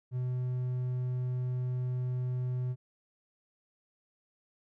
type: tone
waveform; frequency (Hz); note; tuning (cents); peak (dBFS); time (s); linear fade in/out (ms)
triangle; 125.8; B2; +32; -28; 0.11-2.76; 50
effects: none

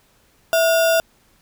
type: tone with sample-and-hold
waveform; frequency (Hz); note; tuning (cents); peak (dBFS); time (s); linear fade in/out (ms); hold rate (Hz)
sine; 658; E5; -3; -13; 0.53-1; 0; 2100
effects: pink hiss -58 dBFS RMS until 1.41 s

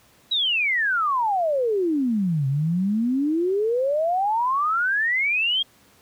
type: exponential two-way sweep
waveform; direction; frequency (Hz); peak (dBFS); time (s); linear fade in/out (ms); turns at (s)
sine; down then up; 3951 to 131.9 to 3284; -19; 0.31-5.63; 10; 2.47
effects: pink hiss -56 dBFS RMS until 6.01 s + high-pass 80 Hz 12 dB/octave

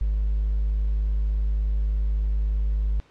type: tone with hard clipping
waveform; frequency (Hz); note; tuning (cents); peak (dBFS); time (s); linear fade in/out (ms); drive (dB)
triangle; 51.7; G#1; -7; -20; 0.01-3; 0; 2
effects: pink hiss -57 dBFS RMS until 3.1 s + low-pass 4000 Hz 12 dB/octave

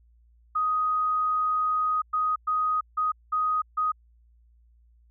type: tone bursts at uneven times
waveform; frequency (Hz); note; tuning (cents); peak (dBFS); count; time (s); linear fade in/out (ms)
sine; 1250; D#6; +8; -22; 6; 0.55-2.02 / 2.13-2.36 / 2.47-2.81 / 2.97-3.12 / 3.32-3.62 / 3.77-3.92; 10
effects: added 58 Hz sine -56 dBFS peak until 5.1 s

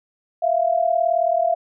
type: tone pair together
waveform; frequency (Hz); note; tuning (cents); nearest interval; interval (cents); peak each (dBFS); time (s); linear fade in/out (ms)
sine; 659.8 / 698.5; E5 / F5; +1 / 0; minor second; 99; -19; 0.42-1.55; 10
effects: none

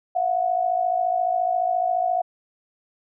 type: tone pair together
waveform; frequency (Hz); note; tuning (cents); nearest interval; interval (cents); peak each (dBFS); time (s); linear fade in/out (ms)
sine; 675 / 729.4; E5 / F#5; +41 / -25; minor second; 134; -24 / -21; 0.15-2.22; 10
effects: none

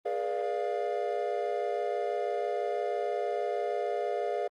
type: chord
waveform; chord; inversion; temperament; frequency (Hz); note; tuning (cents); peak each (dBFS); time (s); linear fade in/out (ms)
triangle; G# diminished seventh; none; equal with one note detuned; 415.3 / 481.5 / 587.3 / 698.5; G#4 / B4 / D5 / F5; 0 / -44 / 0 / 0; -32 / -33 / -33 / -32; 0.05-4.48; 10
effects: Opus 24 kbps

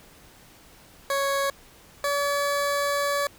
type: tone pair in turn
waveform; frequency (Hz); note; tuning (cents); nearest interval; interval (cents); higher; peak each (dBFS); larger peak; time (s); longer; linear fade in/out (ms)
20% pulse; 554.4 / 570.3; C#5 / C#5; 0 / +49; unison; 49; second; -18; neither; 1.1-1.5 / 2.04-3.27; second; 2
effects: pink hiss -52 dBFS RMS until 3.38 s

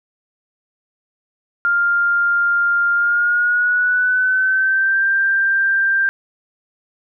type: tone with pitch glide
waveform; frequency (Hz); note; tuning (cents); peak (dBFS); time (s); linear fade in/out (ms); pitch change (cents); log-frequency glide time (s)
sine; 1400 to 1580.6; F6 to G6; +4 to +14; -13; 1.65-6.09; 0; +210; 2.94-5.04
effects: none

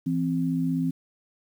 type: tone pair together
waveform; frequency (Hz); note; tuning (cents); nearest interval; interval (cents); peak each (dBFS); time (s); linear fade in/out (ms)
sine; 165.8 / 261.6; E3 / C4; +10 / 0; minor sixth; 790; -26 / -25; 0.06-0.91; 10
effects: 9-bit

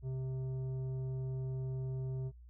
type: tone with tanh clipping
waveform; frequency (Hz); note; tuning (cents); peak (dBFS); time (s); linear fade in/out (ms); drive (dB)
sine; 130.81; C3; 0; -37; 0.02-2.32; 50; 9
effects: noise-tail reverb RT60 0.1 s tail -24 dB re dry + added 60 Hz sine -52 dBFS peak until 2.49 s

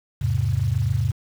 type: chord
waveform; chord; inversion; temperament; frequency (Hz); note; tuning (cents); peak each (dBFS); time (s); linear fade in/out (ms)
sine; E augmented; none; equal; 82.41 / 103.83 / 130.81; E2 / G#2 / B#2; 0 / 0 / 0; -26 / -22 / -23; 0.21-1.12; 10
effects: 7-bit

